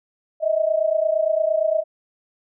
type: tone pair together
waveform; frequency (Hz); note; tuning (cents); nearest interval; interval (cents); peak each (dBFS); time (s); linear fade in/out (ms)
sine; 620.3 / 649; D#5 / E5; -5 / -27; minor second; 78; -20; 0.4-1.84; 50
effects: none